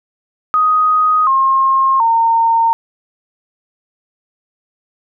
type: tone with pitch steps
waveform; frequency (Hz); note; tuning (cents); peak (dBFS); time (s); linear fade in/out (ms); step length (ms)
sine; 1250 / 1069.5 / 915.1; D#6 / C6 / A#5; +8 / +38 / -32; -9; 0.54-2.73; 0; 730
effects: none